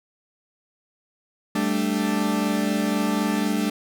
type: chord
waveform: 40% pulse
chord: G suspended second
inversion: none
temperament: equal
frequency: 196 / 220 / 293.7 Hz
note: G3 / A3 / D4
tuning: 0 / 0 / 0 cents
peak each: -25 / -24 / -25 dBFS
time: 1.55-3.7 s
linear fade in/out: 5 ms
effects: none